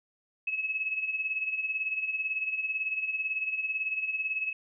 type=tone with tremolo; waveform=sine; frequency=2579 Hz; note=E7; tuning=39 cents flat; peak=-26 dBFS; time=0.47-4.53 s; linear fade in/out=5 ms; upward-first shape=sine; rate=18 Hz; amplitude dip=65%; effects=none